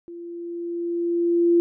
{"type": "tone with level ramp", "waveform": "sine", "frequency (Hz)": 342.9, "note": "F4", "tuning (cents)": -32, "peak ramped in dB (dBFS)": [-35, -13], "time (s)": [0.08, 1.6], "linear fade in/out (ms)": 0, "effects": []}